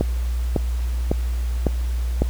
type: click train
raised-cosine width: 2 ms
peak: -5 dBFS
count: 5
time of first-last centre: 0.01-2.22 s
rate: 1.81 Hz
effects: added 60 Hz sine -20 dBFS peak until 2.29 s + pink hiss -42 dBFS RMS until 2.29 s